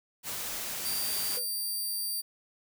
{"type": "noise", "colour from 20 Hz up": "white", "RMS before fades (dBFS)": -36, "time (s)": [0.23, 1.4], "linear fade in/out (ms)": 50}
{"type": "tone", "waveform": "5% pulse", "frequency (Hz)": 4699, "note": "D8", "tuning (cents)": 0, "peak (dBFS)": -24, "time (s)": [0.84, 2.22], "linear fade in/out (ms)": 20}
{"type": "tone with exponential decay", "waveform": "triangle", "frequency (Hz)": 497.8, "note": "B4", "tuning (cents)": 14, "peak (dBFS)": -34, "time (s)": [1.37, 1.52], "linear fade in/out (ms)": 2, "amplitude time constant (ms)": 31}
{"effects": []}